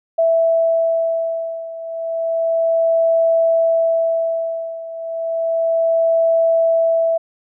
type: beating tone pair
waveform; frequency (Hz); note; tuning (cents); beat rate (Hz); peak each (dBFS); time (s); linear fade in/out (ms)
sine; 659.3 / 659.62; E5 / E5; 0 / +1; 0.32; -16 / -19; 0.18-7.18; 10
effects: none